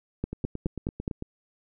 two click trains, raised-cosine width 3 ms, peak -20 / -15 dBFS, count 9 / 5, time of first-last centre 0.33-1.224 / 0.24-1.079 s, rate 8.95 / 4.77 Hz, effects none

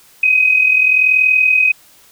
sine tone with amplitude modulation, 2518 Hz, D#7, 20 cents sharp, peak -6 dBFS, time 0.23-1.72 s, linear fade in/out 5 ms, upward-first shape sine, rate 40.8 Hz, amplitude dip 60%, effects white hiss -47 dBFS RMS until 2.11 s

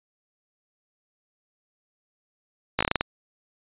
slowing click train, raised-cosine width 0.3 ms, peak -5 dBFS, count 8, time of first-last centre 2.79-3.01 s, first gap 16 ms, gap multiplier 1.22, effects resampled to 8000 Hz

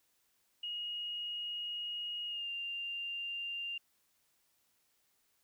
sine tone with pitch glide, 2878 to 2791 Hz, F#7 to F7, -49 to -2 cents, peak -37 dBFS, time 0.63-3.78 s, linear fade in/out 5 ms, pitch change -53 cents, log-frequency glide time 2.27-2.49 s, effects white hiss -75 dBFS RMS until 5.43 s

